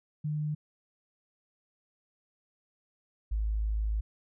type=tone pair in turn; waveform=sine; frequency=151 / 53.39 Hz; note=D3 / G#1; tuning=+48 / +49 cents; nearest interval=octave + tritone; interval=1799 cents; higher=first; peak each=-29 / -27 dBFS; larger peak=second; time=0.24-0.55 / 3.31-4.01 s; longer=second; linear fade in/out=10 ms; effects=none